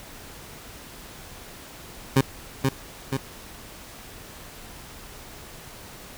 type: tone with echo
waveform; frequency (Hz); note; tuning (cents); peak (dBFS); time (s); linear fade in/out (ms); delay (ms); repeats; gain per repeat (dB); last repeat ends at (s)
20% pulse; 134.3; C3; +46; -10; 2.16-2.21; 5; 480; 2; -4; 3.17
effects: pink hiss -43 dBFS RMS until 6.17 s